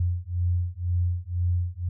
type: beating tone pair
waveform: sine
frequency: 87.31 / 89.31 Hz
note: F2 / F2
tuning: 0 / +39 cents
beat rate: 2 Hz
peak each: -26 dBFS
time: 0-1.89 s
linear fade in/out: 5 ms
effects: none